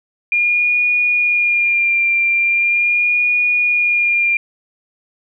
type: tone with vibrato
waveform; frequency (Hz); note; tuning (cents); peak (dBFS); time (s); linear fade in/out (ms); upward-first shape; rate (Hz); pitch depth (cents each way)
sine; 2411; D7; +45; -12; 0.32-4.37; 2; sine; 0.4; 26
effects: none